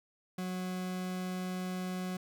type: tone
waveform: 40% pulse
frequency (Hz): 183.6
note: F#3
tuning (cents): -13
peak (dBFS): -34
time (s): 0.38-2.17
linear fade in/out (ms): 5
effects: none